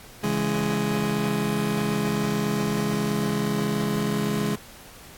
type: chord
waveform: 30% pulse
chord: C# minor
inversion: none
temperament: just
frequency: 138.59 / 166.31 / 207.9 Hz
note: C#3 / E3 / G#3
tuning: 0 / +16 / +2 cents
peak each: -27 / -27 / -22 dBFS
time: 0.23-4.56 s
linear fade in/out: 10 ms
effects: pink hiss -46 dBFS RMS until 5.17 s + AAC 64 kbps